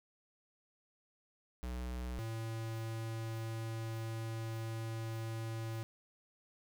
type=tone pair in turn; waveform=square; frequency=61.74 / 112.71 Hz; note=B1 / A2; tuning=0 / +42 cents; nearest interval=minor seventh; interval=1042 cents; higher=second; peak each=-39 / -39 dBFS; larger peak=neither; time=1.63-2.19 / 2.19-5.83 s; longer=second; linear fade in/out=0 ms; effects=none